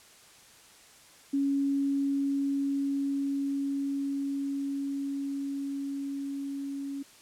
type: tone with level ramp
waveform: sine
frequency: 278 Hz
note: C#4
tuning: 5 cents sharp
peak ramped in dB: -24 to -33 dBFS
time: 1.33-7.03 s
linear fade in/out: 10 ms
effects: white hiss -55 dBFS RMS until 7.21 s + low-pass 10000 Hz 12 dB/octave